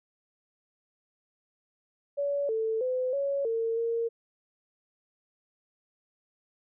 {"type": "tone with pitch steps", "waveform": "sine", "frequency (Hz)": [568, 444.1, 509, 558, 454.8, 462], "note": ["C#5", "A4", "C5", "C#5", "A#4", "A#4"], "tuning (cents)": [42, 16, -48, 11, -43, -16], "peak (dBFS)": -26, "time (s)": [2.17, 4.09], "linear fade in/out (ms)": 20, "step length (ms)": 320, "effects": []}